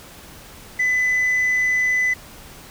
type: tone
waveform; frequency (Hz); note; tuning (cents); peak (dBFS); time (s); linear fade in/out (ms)
sine; 2004; B6; +25; -14; 0.79-2.14; 10
effects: tanh soft clip ceiling -15 dBFS + pink hiss -42 dBFS RMS until 2.7 s